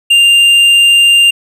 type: tone with tanh clipping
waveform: sine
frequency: 2794 Hz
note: F7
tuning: in tune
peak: -5 dBFS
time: 0.1-1.31 s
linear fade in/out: 10 ms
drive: 7 dB
effects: none